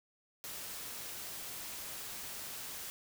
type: noise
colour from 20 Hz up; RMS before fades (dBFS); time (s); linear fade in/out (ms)
white; -44; 0.44-2.9; 0
effects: none